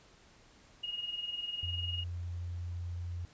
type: tone with tremolo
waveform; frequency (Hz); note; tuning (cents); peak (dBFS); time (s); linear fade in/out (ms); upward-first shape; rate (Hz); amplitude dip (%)
sine; 2868; F7; +45; -33; 0.83-2.04; 10; sine; 20; 65
type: tone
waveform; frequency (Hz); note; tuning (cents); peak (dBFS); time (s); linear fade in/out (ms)
sine; 87.31; F2; 0; -36; 1.63-3.25; 0
effects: pink hiss -61 dBFS RMS until 3.33 s + resampled to 16000 Hz